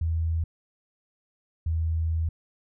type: tone pair in turn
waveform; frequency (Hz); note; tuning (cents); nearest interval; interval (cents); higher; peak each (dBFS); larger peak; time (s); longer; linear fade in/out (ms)
sine; 81.7 / 81.14; E2 / E2; -15 / -27; unison; 12; first; -23; neither; 0.01-0.44 / 1.66-2.29; second; 5
effects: none